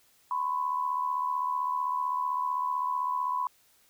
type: tone pair together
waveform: sine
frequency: 1002 / 1077.7 Hz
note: B5 / C#6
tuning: +25 / -49 cents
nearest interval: minor second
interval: 126 cents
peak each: -28 / -33 dBFS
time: 0.31-3.47 s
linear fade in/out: 2 ms
effects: white hiss -64 dBFS RMS until 3.89 s